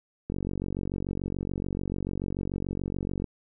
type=click train; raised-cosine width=3 ms; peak=-18 dBFS; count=139; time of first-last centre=0.3-3.242 s; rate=46.9 Hz; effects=none